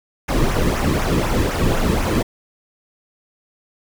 brown noise with flanger, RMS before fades -18 dBFS, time 0.28-2.23 s, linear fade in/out 10 ms, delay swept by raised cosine 0.22 to 1.42 ms, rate 4 Hz, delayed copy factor -0.65, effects none

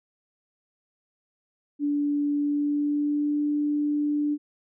sine tone with pitch glide, 290.1 to 294.5 Hz, D4 to D4, -21 to +5 cents, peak -22 dBFS, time 1.79-4.38 s, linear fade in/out 50 ms, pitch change +26 cents, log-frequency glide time 2.36-3.41 s, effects none

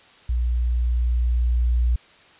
sine tone with level ramp, 60 Hz, B1, 49 cents flat, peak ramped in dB -19 to -16 dBFS, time 0.29-1.96 s, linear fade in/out 5 ms, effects white hiss -51 dBFS RMS until 2.39 s + resampled to 8000 Hz

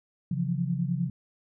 sine tone cluster, 135.9 / 168.8 / 178.6 Hz, C#3 / E3 / F3, -34 / +41 / +39 cents, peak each -30 dBFS, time 0.31-1.1 s, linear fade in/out 5 ms, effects none

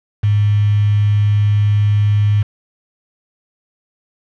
sine tone with quantisation, 103.83 Hz, G#2, in tune, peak -10 dBFS, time 0.23-2.43 s, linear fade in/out 10 ms, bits 5, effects low-pass 3000 Hz 12 dB/octave

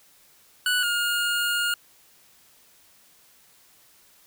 25% pulse tone pair in turn, 1478 / 1420.9 Hz, F#6 / F6, -2 / +29 cents, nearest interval minor second, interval 69 cents, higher first, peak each -17 / -19 dBFS, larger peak first, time 0.66-0.83 / 0.83-1.74 s, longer second, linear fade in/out 2 ms, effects white hiss -57 dBFS RMS until 4.26 s

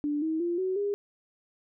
sine tone with pitch steps, 293.7 / 318.4 / 345.3 / 374.3 / 405.9 Hz, D4 / D#4 / F4 / F#4 / G#4, 0 / +40 / -20 / +20 / -40 cents, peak -26 dBFS, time 0.04-0.94 s, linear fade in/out 0 ms, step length 180 ms, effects none

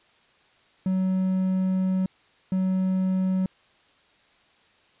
triangle tone bursts at uneven times, 187.4 Hz, F#3, 22 cents sharp, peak -19 dBFS, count 2, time 0.86-2.06 / 2.52-3.46 s, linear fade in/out 2 ms, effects white hiss -60 dBFS RMS until 5 s + resampled to 8000 Hz

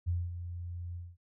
sine tone with ADSR envelope, 87.2 Hz, F2, 2 cents flat, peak -27 dBFS, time 0.06-1.17 s, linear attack 25 ms, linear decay 220 ms, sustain -10 dB, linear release 220 ms, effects none

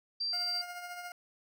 sine tone, 4702 Hz, D8, 1 cent sharp, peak -31 dBFS, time 0.2-0.62 s, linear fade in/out 10 ms
20% pulse tone with tremolo, 709 Hz, F5, 26 cents sharp, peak -34 dBFS, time 0.33-1.12 s, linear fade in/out 2 ms, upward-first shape triangle, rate 14 Hz, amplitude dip 50%
effects none

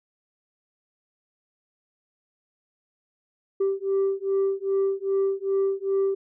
sine beating tone pair, 389.1 / 391.6 Hz, G4 / G4, -13 / -2 cents, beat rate 2.5 Hz, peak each -23 dBFS, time 3.6-6.15 s, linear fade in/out 10 ms, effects tanh soft clip ceiling -18 dBFS

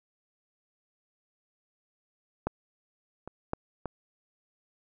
clicks, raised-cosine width 1 ms, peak -14 / -26 / -15 / -19 dBFS, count 4, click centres 2.47 / 3.276 / 3.534 / 3.857 s, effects none

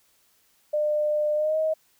sine tone with pitch glide, 601 to 630.5 Hz, D5 to D#5, +40 to +23 cents, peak -21 dBFS, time 0.73-1.74 s, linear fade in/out 10 ms, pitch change +83 cents, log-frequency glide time 1.35-1.58 s, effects white hiss -64 dBFS RMS until 1.99 s

